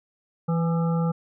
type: harmonic tone with a mistuned harmonic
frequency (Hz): 166.2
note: E3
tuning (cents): +15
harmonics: 1 / 3 / 5 / 7 / 8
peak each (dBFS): -21 / -31 / -35 / -38 / -39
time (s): 0.48-1.12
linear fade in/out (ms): 10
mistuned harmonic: 7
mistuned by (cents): +62
effects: none